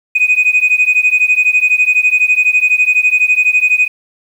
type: beating tone pair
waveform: sine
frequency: 2489 / 2501 Hz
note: D#7 / D#7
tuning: 0 / +8 cents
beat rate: 12 Hz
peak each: -10 dBFS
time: 0.15-3.88 s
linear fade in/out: 10 ms
effects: tanh soft clip ceiling -3 dBFS + 7-bit